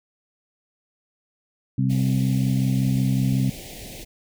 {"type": "harmonic tone", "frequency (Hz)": 65.41, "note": "C2", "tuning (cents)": 0, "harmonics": [2, 3, 4], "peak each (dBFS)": [-20, -24, -26], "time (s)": [1.78, 3.5], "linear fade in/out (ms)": 5}
{"type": "band-stop noise", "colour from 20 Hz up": "pink", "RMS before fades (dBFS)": -38, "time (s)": [1.89, 4.05], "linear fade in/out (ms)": 20, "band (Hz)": [760, 2000], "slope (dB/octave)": 48}
{"effects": []}